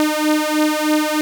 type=beating tone pair; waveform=sawtooth; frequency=303.5 / 306.7 Hz; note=D#4 / D#4; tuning=-43 / -25 cents; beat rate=3.2 Hz; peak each=-14 dBFS; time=0-1.21 s; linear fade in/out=0 ms; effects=none